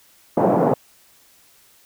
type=band-pass noise; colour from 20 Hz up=white; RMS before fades=-17 dBFS; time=0.37-0.74 s; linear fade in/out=5 ms; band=150 to 740 Hz; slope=24 dB/octave; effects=white hiss -54 dBFS RMS until 1.85 s